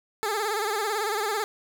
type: tone with vibrato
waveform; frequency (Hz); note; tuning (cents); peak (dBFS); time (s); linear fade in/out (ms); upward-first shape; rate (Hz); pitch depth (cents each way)
15% pulse; 422.3; G#4; +29; -19; 0.23-1.44; 0; sine; 18; 100
effects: none